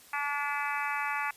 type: harmonic tone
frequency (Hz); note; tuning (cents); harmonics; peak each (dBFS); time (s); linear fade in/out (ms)
288.1; D4; -33; 3 / 4 / 5 / 6 / 7 / 8 / 9; -35 / -36 / -37 / -38 / -38 / -39 / -40; 0.13-1.31; 5
effects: white hiss -55 dBFS RMS until 1.36 s + resampled to 32000 Hz